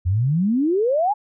sine exponential sweep, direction up, 84.2 to 866 Hz, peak -16 dBFS, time 0.05-1.14 s, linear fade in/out 20 ms, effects none

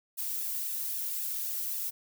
violet noise with flanger, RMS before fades -34 dBFS, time 0.17-1.91 s, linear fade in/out 20 ms, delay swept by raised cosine 1.1 to 2.2 ms, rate 3.8 Hz, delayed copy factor +0.8, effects none

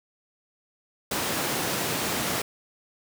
pink high-pass noise, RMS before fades -28 dBFS, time 1.11-2.42 s, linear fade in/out 5 ms, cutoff 160 Hz, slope 12 dB/octave, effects none

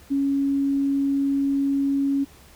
sine tone, 277.2 Hz, C#4, in tune, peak -19 dBFS, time 0.1-2.25 s, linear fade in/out 20 ms, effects added 68 Hz sine -53 dBFS peak until 2.55 s + pink hiss -51 dBFS RMS until 2.55 s

